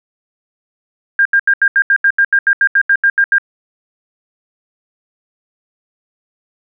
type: tone bursts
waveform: sine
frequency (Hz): 1604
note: G6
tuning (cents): +39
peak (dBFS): -7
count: 16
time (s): 1.19-3.383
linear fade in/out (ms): 2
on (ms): 63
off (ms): 79
effects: none